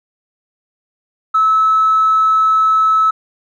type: tone with tanh clipping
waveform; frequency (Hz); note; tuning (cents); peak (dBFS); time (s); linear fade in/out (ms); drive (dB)
triangle; 1300; E6; -24; -9; 1.34-3.11; 10; 4
effects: none